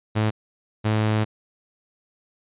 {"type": "tone pair in turn", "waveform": "sawtooth", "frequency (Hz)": [108.1, 108.1], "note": ["A2", "A2"], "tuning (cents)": [-30, -30], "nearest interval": "unison", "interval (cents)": 0, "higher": "neither", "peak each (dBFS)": -15, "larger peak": "neither", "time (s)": [[0.15, 0.31], [0.84, 1.25]], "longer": "second", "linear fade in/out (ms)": 20, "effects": ["resampled to 8000 Hz"]}